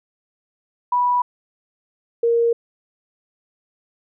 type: tone pair in turn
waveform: sine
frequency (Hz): 981 / 466.7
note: B5 / A#4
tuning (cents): -12 / +2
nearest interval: octave + minor second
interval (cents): 1286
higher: first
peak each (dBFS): -15 / -14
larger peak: second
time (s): 0.92-1.22 / 2.23-2.53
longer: neither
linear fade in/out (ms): 5
effects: none